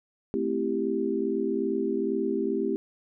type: chord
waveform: sine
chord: A minor seventh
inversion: none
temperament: equal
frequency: 220 / 261.6 / 329.6 / 392 Hz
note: A3 / C4 / E4 / G4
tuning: 0 / 0 / 0 / 0 cents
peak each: -32 / -31 / -31 / -28 dBFS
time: 0.34-2.76 s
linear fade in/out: 0 ms
effects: none